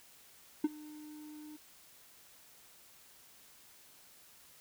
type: tone with ADSR envelope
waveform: triangle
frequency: 302.7 Hz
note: D#4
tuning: 48 cents flat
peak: -22 dBFS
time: 0.64-1.57 s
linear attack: 5 ms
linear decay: 29 ms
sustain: -23 dB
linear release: 14 ms
effects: white hiss -60 dBFS RMS until 4.6 s